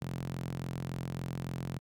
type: tone with high-pass filter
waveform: sawtooth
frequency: 43.56 Hz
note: F1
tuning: 4 cents flat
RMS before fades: -38 dBFS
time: 0.01-1.79 s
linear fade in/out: 10 ms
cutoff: 140 Hz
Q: 3.2
effects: Opus 48 kbps